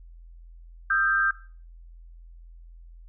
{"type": "tone cluster", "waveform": "sine", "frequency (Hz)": [1242, 1338, 1577], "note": ["D#6", "E6", "G6"], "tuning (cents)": [-3, 25, 10], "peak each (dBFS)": [-29, -29, -21], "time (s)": [0.9, 1.31], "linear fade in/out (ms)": 5, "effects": ["noise-tail reverb RT60 0.4 s tail -17 dB re dry", "added 42 Hz sine -44 dBFS peak until 3.08 s"]}